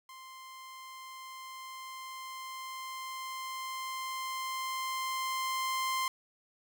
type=tone with level ramp; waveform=sawtooth; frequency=1046.5 Hz; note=C6; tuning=in tune; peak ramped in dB=-44 to -26 dBFS; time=0.09-6.08 s; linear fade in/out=2 ms; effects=none